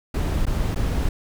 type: noise with dropouts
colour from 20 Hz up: brown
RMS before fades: -22 dBFS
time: 0.14-1.09 s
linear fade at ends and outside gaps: 5 ms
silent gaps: 0.455-0.466 / 0.747-0.758 s
effects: none